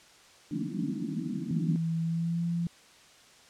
pink band-pass noise, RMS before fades -33 dBFS, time 0.51-1.76 s, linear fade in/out 0 ms, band 150 to 320 Hz, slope 96 dB/octave
sine tone with pitch glide, 164.2 to 170.38 Hz, E3 to F3, -6 to -42 cents, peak -27 dBFS, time 1.51-2.67 s, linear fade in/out 2 ms, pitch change +64 cents, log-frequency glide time 2.02-2.45 s
effects white hiss -56 dBFS RMS until 3.49 s + low-pass 7000 Hz 12 dB/octave

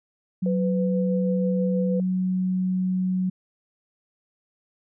sine tone, 185 Hz, F#3, in tune, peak -21 dBFS, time 0.42-3.3 s, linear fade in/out 10 ms
sine tone with tremolo, 501 Hz, B4, 25 cents sharp, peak -25 dBFS, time 0.46-2 s, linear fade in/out 2 ms, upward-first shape sine, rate 6.2 Hz, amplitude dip 25%
effects none

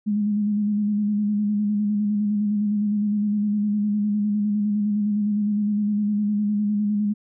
sine tone with vibrato, 207.7 Hz, G#3, in tune, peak -19 dBFS, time 0.06-7.14 s, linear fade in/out 20 ms, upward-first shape square, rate 9.8 Hz, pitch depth 27 cents each way, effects none

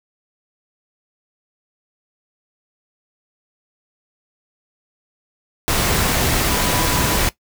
sine tone in noise, 987.8 Hz, B5, in tune, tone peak -29 dBFS, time 6.49-7.17 s, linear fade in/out 0 ms, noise pink, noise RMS -18 dBFS, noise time 5.68-7.29 s, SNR -14 dB, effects noise-tail reverb RT60 0.1 s tail -17 dB re dry

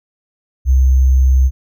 sine tone with sample-and-hold, 65.41 Hz, C2, in tune, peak -7 dBFS, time 0.65-1.51 s, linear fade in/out 50 ms, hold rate 6300 Hz, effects none

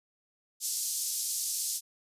pink band-pass noise, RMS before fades -33 dBFS, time 0.6-1.81 s, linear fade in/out 50 ms, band 5300 to 13000 Hz, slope 24 dB/octave, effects resampled to 32000 Hz

